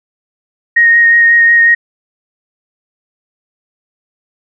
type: tone with vibrato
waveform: sine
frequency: 1864.7 Hz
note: A#6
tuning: in tune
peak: -4 dBFS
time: 0.76-1.75 s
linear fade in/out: 10 ms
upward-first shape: sine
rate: 5.5 Hz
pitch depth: 13 cents each way
effects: none